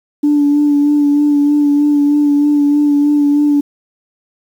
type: tone with vibrato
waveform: sine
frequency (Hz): 291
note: D4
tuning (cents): -16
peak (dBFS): -7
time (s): 0.23-3.61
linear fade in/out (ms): 10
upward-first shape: sine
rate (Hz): 3.2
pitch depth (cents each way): 22
effects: tanh soft clip ceiling -4 dBFS + 7-bit

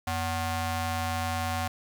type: ring-modulated tone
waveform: sawtooth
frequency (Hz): 329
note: E4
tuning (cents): -3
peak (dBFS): -21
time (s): 0.07-1.68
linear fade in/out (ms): 5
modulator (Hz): 418
effects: 9-bit

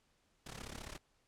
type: noise with amplitude modulation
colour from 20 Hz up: pink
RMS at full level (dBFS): -44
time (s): 0.46-0.98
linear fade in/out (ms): 5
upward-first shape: sine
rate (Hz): 34.7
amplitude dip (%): 85
effects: pink hiss -75 dBFS RMS until 1.27 s + low-pass 9000 Hz 12 dB/octave

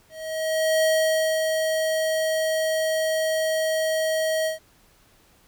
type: tone with ADSR envelope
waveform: square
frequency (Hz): 635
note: D#5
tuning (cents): +35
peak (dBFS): -18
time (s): 0.09-4.59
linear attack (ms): 740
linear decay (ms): 560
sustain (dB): -4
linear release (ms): 130
effects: pink hiss -58 dBFS RMS until 5.47 s

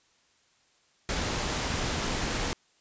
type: noise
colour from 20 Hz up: pink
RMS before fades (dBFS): -30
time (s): 1.09-2.53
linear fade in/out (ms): 0
effects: white hiss -66 dBFS RMS until 2.8 s + resampled to 16000 Hz

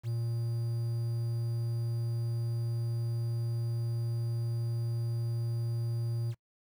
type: tone with quantisation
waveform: triangle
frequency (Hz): 116.54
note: A#2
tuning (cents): 0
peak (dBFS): -28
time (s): 0.03-6.35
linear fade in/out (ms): 50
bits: 9
effects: noise-tail reverb RT60 0.1 s tail -25 dB re dry

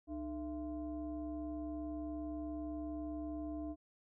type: tone with frequency modulation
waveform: sine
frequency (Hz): 302.9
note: D#4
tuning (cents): -46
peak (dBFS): -39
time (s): 0.07-3.76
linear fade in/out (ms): 50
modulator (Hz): 369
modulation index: 0.78
effects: none

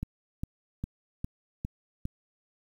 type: click train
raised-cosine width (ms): 5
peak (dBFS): -20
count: 6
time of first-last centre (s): 0.03-2.054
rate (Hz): 2.47
effects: 9-bit

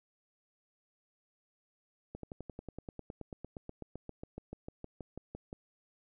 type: slowing click train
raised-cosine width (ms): 2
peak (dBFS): -29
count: 28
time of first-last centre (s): 2.15-5.529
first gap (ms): 83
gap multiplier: 1.03
effects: none

